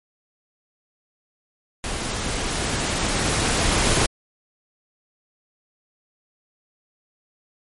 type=noise with level ramp; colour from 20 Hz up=pink; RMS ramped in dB=-28 to -18 dBFS; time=1.84-4.06 s; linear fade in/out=0 ms; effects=MP3 48 kbps